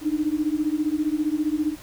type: beating tone pair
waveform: sine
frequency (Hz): 297.5 / 312.5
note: D4 / D#4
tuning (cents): +22 / +8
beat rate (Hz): 15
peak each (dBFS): -24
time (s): 0.01-1.76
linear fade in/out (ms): 50
effects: pink hiss -45 dBFS RMS until 1.82 s